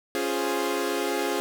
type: chord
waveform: sawtooth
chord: Db major seventh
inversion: none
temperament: equal with one note detuned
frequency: 276.4 / 349.2 / 415.3 / 523.3 Hz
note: Db4 / F4 / Ab4 / C5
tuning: -5 / 0 / 0 / 0 cents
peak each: -28 / -26 / -25 / -29 dBFS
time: 0.15-1.4 s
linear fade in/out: 0 ms
effects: 8-bit